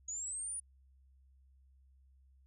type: linear sweep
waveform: sine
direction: up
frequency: 6680 to 9690 Hz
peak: -38 dBFS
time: 0.08-0.6 s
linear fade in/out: 5 ms
effects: added 66 Hz sine -62 dBFS peak until 2.46 s